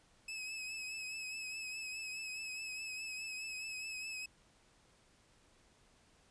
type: tone with vibrato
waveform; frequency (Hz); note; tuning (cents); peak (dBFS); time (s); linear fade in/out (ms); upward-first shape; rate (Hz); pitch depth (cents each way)
sawtooth; 2574; E7; -42; -38; 0.28-4.26; 5; triangle; 4.8; 45
effects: pink hiss -68 dBFS RMS until 6.3 s + resampled to 22050 Hz